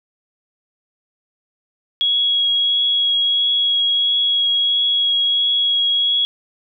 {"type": "tone with vibrato", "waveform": "sine", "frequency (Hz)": 3322, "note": "G#7", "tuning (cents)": 0, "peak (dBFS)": -14, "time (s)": [2.01, 6.25], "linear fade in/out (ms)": 0, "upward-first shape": "triangle", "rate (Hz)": 1.5, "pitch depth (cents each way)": 12, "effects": []}